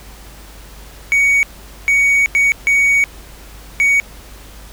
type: tone bursts at uneven times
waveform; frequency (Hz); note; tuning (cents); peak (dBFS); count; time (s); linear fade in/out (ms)
triangle; 2242; C#7; +19; -8; 5; 1.12-1.43 / 1.88-2.26 / 2.35-2.52 / 2.67-3.04 / 3.8-4; 0
effects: added 50 Hz sine -37 dBFS peak until 4.72 s + pink hiss -40 dBFS RMS until 4.72 s